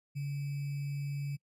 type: tone with sample-and-hold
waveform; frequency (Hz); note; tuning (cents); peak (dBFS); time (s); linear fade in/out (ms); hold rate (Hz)
sine; 141.7; C#3; +38; -33; 0.15-1.37; 20; 2450
effects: noise-tail reverb RT60 0.1 s tail -26 dB re dry + resampled to 32000 Hz